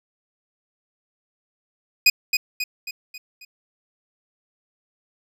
25% pulse tone with echo, 2489 Hz, D#7, in tune, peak -7 dBFS, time 2.06-2.1 s, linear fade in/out 5 ms, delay 270 ms, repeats 5, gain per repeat -6 dB, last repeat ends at 3.45 s, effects none

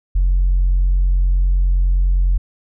sine tone, 44.91 Hz, F1, 49 cents sharp, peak -10 dBFS, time 0.15-2.38 s, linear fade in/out 10 ms, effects tanh soft clip ceiling -9 dBFS

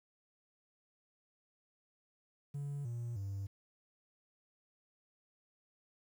triangle tone with pitch steps, 142.5 / 118.45 / 98.46 Hz, C#3 / A#2 / G2, +48 / +28 / +8 cents, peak -35 dBFS, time 2.54-3.47 s, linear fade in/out 10 ms, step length 310 ms, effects tanh soft clip ceiling -32 dBFS + 11-bit

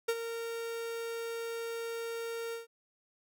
45% pulse tone with ADSR envelope, 461.2 Hz, A#4, 19 cents flat, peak -26 dBFS, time 0.08-2.67 s, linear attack 10 ms, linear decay 50 ms, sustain -10 dB, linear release 140 ms, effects none

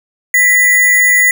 sine tone with sample-and-hold, 1975.5 Hz, B6, in tune, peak -6 dBFS, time 0.34-1.31 s, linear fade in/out 2 ms, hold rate 8820 Hz, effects none

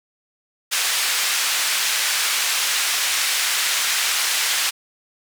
pink band-pass noise, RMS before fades -21 dBFS, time 0.71-4.71 s, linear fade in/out 20 ms, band 1800 to 11000 Hz, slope 12 dB/octave, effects none

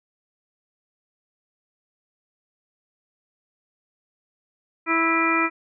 harmonic tone with a mistuned harmonic, 328.6 Hz, E4, 5 cents flat, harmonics 1 / 2 / 3 / 4 / 5 / 6 / 7, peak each -24 / -34 / -28 / -23 / -34 / -26 / -24 dBFS, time 4.86-5.5 s, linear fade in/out 50 ms, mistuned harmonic 7, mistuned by +67 cents, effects none

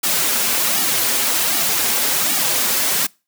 white noise with flanger, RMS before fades -18 dBFS, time 0.03-3.07 s, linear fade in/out 10 ms, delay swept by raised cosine 1.9 to 6.7 ms, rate 1.3 Hz, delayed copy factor -0.95, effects noise-tail reverb RT60 0.3 s tail -25 dB re dry + high-pass 150 Hz 12 dB/octave

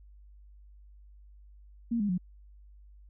sine tone with pitch steps, 233.1 / 205.3 / 180.79 Hz, A#3 / G#3 / F#3, 0 / -20 / -40 cents, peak -26 dBFS, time 1.91-2.18 s, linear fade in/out 10 ms, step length 90 ms, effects added 50 Hz sine -51 dBFS peak until 3.09 s

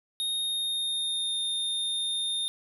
square tone with pitch glide, 3715 to 3647 Hz, A#7 to A#7, -7 to -39 cents, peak -28 dBFS, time 0.2-2.48 s, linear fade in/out 0 ms, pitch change -32 cents, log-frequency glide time 0.34-1.41 s, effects none

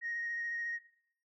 sine tone with vibrato, 1871 Hz, A#6, 6 cents sharp, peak -34 dBFS, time 0.01-0.8 s, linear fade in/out 50 ms, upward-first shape sine, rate 14 Hz, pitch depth 12 cents each way, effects noise-tail reverb RT60 0.6 s tail -17 dB re dry + tanh soft clip ceiling -30 dBFS

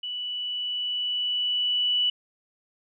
sine tone with level ramp, 2960 Hz, F#7, in tune, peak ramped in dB -30 to -20 dBFS, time 0.03-2.1 s, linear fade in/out 5 ms, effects none

